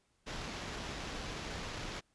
pink noise with sample-and-hold, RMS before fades -42 dBFS, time 0.26-2.01 s, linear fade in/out 20 ms, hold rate 8820 Hz, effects pink hiss -75 dBFS RMS until 2.14 s + resampled to 22050 Hz

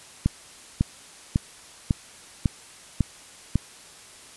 click train, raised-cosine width 5 ms, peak -7 dBFS, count 7, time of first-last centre 0.26-3.557 s, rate 1.82 Hz, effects white hiss -47 dBFS RMS until 4.36 s + resampled to 24000 Hz

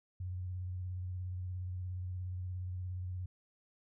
sine tone with vibrato, 91.1 Hz, F#2, 26 cents flat, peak -37 dBFS, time 0.2-3.26 s, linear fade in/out 5 ms, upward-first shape square, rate 17 Hz, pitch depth 27 cents each way, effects none

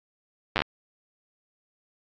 slowing click train, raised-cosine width 0.3 ms, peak -7 dBFS, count 6, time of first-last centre 0.56-0.619 s, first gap 9 ms, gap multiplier 1.14, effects low-pass 5000 Hz 12 dB/octave + AAC 48 kbps

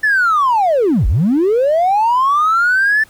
triangle linear two-way sweep, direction down then up, 1774 to 38.89 to 1774 Hz, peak -7 dBFS, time 0.03-3.04 s, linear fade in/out 10 ms, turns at 1.07 s, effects tanh soft clip ceiling -7 dBFS + pink hiss -47 dBFS RMS until 3.09 s

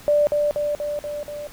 sine tone with echo, 589 Hz, D5, 5 cents sharp, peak -14 dBFS, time 0.08-0.27 s, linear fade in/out 0 ms, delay 240 ms, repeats 5, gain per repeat -3 dB, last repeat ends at 1.47 s, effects pink hiss -44 dBFS RMS until 1.52 s

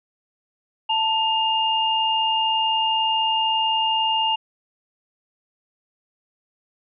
sine tone pair together, 889 / 2822 Hz, A5 / F7, +18 / +17 cents, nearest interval octave + minor sixth, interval 1999 cents, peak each -21 dBFS, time 0.89-4.36 s, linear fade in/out 10 ms, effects none

